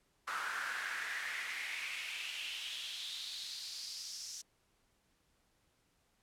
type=noise with high-pass filter sweep; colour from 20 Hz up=brown; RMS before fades=-42 dBFS; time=0.27-4.42 s; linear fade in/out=10 ms; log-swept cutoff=1300 to 5800 Hz; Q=4.3; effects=pink hiss -75 dBFS RMS until 6.22 s + low-pass 12000 Hz 12 dB/octave